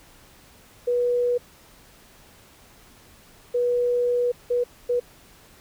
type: tone bursts at uneven times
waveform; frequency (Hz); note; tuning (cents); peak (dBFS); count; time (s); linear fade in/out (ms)
sine; 486.9; B4; -25; -19; 4; 0.87-1.38 / 3.54-4.32 / 4.5-4.64 / 4.89-5; 10
effects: pink hiss -52 dBFS RMS until 5.6 s